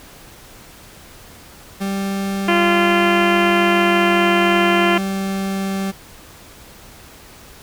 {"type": "tone with pitch glide", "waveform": "40% pulse", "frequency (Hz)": [196, 194.08], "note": ["G3", "G3"], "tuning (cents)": [0, -17], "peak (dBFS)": -19, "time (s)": [1.8, 5.92], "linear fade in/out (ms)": 20, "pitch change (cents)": -17, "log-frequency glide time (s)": [3.66, 4.22]}
{"type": "harmonic tone", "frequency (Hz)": 345, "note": "F4", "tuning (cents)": -21, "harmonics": [1, 2, 3, 4, 5, 6, 7, 8, 9], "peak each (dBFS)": [-17, -20, -22, -23, -24, -25, -25, -26, -27], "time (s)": [2.48, 4.98], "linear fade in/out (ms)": 5}
{"effects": ["pink hiss -42 dBFS RMS until 7.62 s"]}